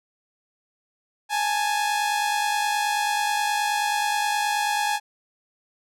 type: tone pair together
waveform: sawtooth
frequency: 830 / 879.4 Hz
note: G#5 / A5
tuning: -1 / -1 cents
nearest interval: minor second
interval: 100 cents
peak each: -19 / -24 dBFS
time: 1.29-5 s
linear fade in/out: 50 ms
effects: low-pass 12000 Hz 12 dB/octave